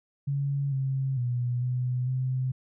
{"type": "tone with pitch steps", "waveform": "sine", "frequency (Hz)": [140.2, 134.1, 122.5, 125.4, 129.2], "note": ["C#3", "C3", "B2", "B2", "C3"], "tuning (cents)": [20, 43, -14, 27, -21], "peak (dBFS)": -25, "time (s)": [0.27, 2.52], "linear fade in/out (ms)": 10, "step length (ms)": 450, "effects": []}